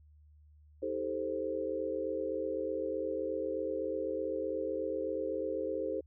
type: chord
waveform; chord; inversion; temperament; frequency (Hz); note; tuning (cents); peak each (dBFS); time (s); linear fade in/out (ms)
sine; A half-diminished seventh; second; equal with one note detuned; 316.6 / 392 / 440 / 523.3; Eb4 / G4 / A4 / C5; +30 / 0 / 0 / 0; -40 / -39 / -38 / -36; 0.82-6.01; 10
effects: added 75 Hz sine -57 dBFS peak until 6.06 s